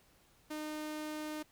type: tone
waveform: sawtooth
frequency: 305.7 Hz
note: D#4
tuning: 30 cents flat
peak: -35 dBFS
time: 0.5-1.43 s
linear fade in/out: 10 ms
effects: pink hiss -67 dBFS RMS until 1.51 s